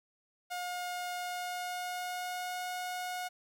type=tone with pitch glide; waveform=sawtooth; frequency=716 to 725.6 Hz; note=F5 to F#5; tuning=+43 to -34 cents; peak=-32 dBFS; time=0.5-3.29 s; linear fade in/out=20 ms; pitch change=+23 cents; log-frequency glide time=1.14-2.67 s; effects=11-bit